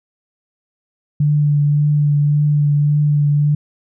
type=tone with vibrato; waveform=sine; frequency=147 Hz; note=D3; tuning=2 cents sharp; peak=-11 dBFS; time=1.2-3.55 s; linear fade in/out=5 ms; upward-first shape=triangle; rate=1.8 Hz; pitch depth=20 cents each way; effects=none